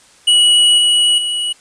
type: tone with level steps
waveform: square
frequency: 2927 Hz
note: F#7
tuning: 19 cents flat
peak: -8 / -10 / -17 dBFS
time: 0.27-1.53 s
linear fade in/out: 10 ms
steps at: 0.78 / 1.18 s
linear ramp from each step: 2 ms
effects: white hiss -47 dBFS RMS until 1.6 s + resampled to 22050 Hz